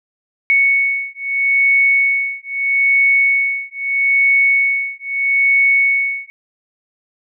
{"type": "beating tone pair", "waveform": "sine", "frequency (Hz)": [2217, 2217.78], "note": ["C#7", "C#7"], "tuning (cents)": [0, 0], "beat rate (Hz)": 0.78, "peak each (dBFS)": -15, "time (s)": [0.5, 6.3], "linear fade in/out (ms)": 0, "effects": []}